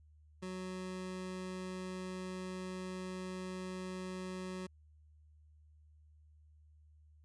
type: tone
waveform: 25% pulse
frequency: 185 Hz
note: F#3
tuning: in tune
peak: -37 dBFS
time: 0.42-4.67 s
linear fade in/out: 10 ms
effects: added 76 Hz sine -60 dBFS peak until 7.24 s + resampled to 22050 Hz